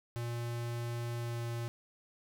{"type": "tone with pitch glide", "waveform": "square", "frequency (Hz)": [118.5, 117.55], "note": ["A#2", "A#2"], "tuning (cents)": [29, 15], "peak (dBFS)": -36, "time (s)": [0.16, 1.68], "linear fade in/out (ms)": 0, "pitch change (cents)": -14, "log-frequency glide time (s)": [1.18, 1.45], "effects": []}